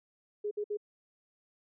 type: tone bursts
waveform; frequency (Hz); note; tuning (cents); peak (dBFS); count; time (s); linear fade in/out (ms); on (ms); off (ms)
sine; 415.9; G#4; +2; -31; 3; 0.44-0.772; 10; 72; 58
effects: none